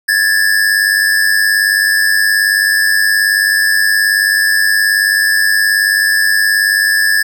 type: tone pair together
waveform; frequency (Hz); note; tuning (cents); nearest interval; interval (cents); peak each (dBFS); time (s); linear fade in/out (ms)
square; 1661.2 / 1760; G#6 / A6; 0 / 0; minor second; 100; -13; 0.08-7.23; 10
effects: none